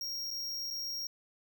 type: tone with dropouts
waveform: square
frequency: 5588 Hz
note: F8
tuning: in tune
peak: -36 dBFS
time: 0.01-1.07 s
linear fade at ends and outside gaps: 2 ms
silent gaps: 0.306-0.311 / 0.704-0.708 s
effects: none